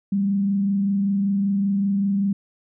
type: tone with frequency modulation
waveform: sine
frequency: 198.4 Hz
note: G3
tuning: 21 cents sharp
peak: -18 dBFS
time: 0.12-2.33 s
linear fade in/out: 5 ms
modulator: 25.2 Hz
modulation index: 0.26
effects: none

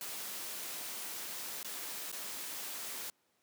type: noise with dropouts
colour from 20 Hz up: white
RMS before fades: -42 dBFS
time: 0.01-3.1 s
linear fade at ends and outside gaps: 1 ms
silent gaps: 1.63-1.646 / 2.117-2.126 s
effects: pink hiss -75 dBFS RMS until 3.42 s + high-pass 200 Hz 12 dB/octave

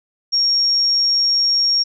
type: tone with amplitude modulation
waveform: sine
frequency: 5560 Hz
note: F8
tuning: 9 cents flat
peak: -12 dBFS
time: 0.32-1.84 s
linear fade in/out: 20 ms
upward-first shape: sine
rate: 125 Hz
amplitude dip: 25%
effects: none

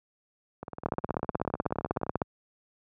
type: two click trains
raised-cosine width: 1 ms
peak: -12 / -23 dBFS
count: 23 / 29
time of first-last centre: 0.86-2.218 / 0.63-2.066 s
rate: 16.2 / 19.5 Hz
effects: high-pass 80 Hz 12 dB/octave

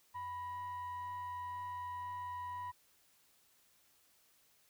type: tone with frequency modulation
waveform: sine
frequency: 987.8 Hz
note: B5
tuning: in tune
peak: -39 dBFS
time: 0.14-2.72 s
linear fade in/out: 20 ms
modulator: 898 Hz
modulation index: 0.35
effects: tanh soft clip ceiling -37 dBFS + white hiss -70 dBFS RMS until 4.69 s

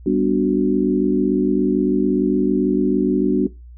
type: chord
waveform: sine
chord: G major seventh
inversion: none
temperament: equal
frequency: 196 / 246.9 / 293.7 / 370 Hz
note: G3 / B3 / D4 / F#4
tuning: 0 / 0 / 0 / 0 cents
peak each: -22 / -21 / -18 / -19 dBFS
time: 0.06-3.47 s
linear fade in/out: 5 ms
effects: noise-tail reverb RT60 0.2 s tail -17 dB re dry + added 60 Hz sine -37 dBFS peak until 3.77 s

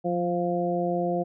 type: harmonic tone with a mistuned harmonic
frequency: 174.61 Hz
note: F3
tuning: in tune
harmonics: 1 / 2 / 3 / 4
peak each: -29 / -29 / -29 / -29 dBFS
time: 0.04-1.24 s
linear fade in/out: 20 ms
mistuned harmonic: 1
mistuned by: +23 cents
effects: none

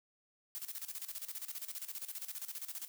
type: noise with tremolo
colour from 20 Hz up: blue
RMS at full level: -42 dBFS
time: 0.55-2.88 s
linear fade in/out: 0 ms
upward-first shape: square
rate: 15 Hz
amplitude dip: 75%
effects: none

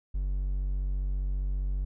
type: tone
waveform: triangle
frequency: 47.45 Hz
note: F#1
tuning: 44 cents sharp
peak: -25 dBFS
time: 0.14-1.85 s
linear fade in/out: 10 ms
effects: none

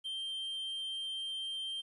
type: tone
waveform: triangle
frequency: 3152 Hz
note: G7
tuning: 9 cents sharp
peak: -35 dBFS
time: 0.04-1.82 s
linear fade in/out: 20 ms
effects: resampled to 24000 Hz + 12-bit

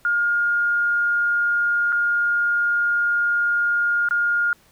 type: tone with dropouts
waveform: sine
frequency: 1418 Hz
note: F6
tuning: 26 cents sharp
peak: -17 dBFS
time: 0.05-4.53 s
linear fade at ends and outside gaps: 1 ms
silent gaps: 1.922-1.926 / 4.087-4.109 s
effects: pink hiss -56 dBFS RMS until 4.71 s

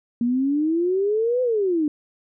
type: exponential two-way sweep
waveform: sine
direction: up then down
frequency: 233.1 to 512 to 290.4 Hz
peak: -18 dBFS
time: 0.21-1.88 s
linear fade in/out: 2 ms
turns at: 1.42 s
effects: none

